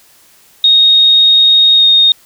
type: tone with pitch glide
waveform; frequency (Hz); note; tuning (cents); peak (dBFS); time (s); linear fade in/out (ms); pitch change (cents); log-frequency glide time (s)
sine; 3729 to 3703; A#7 to A#7; 0 to -12; -4; 0.64-2.12; 2; -12; 1.76-1.85
effects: white hiss -46 dBFS RMS until 2.25 s